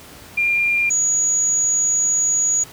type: tone pair in turn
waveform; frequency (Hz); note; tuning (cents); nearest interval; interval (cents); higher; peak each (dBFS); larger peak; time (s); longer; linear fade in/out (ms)
sine; 2397 / 6780; D7 / G#8; +35 / +35; octave + tritone; 1800; second; -15; neither; 0.37-0.9 / 0.9-2.64; second; 10
effects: pink hiss -41 dBFS RMS until 2.72 s + high-pass 60 Hz 12 dB/octave